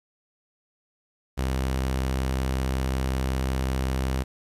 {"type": "tone", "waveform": "sawtooth", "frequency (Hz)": 65.41, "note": "C2", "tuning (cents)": 0, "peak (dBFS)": -20, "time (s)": [1.37, 4.24], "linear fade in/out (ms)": 20, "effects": ["resampled to 32000 Hz", "9-bit"]}